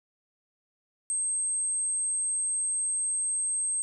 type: tone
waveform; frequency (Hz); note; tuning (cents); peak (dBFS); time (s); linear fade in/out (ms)
sine; 8372; C9; 0; -26; 1.1-3.82; 0
effects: none